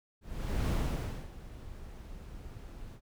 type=noise with ADSR envelope; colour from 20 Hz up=brown; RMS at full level=-28 dBFS; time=0.21-3.01 s; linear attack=490 ms; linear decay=580 ms; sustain=-18 dB; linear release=70 ms; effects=none